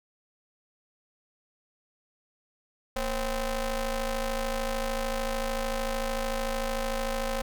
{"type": "ring-modulated tone", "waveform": "sawtooth", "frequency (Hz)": 255.3, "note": "C4", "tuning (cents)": -42, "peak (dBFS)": -21, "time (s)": [2.96, 7.42], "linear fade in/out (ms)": 5, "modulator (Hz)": 282, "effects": []}